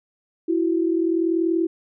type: tone pair together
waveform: sine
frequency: 331 / 371.5 Hz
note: E4 / F#4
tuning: +7 / +7 cents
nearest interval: major second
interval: 200 cents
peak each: -19 / -24 dBFS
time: 0.48-1.67 s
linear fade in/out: 10 ms
effects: none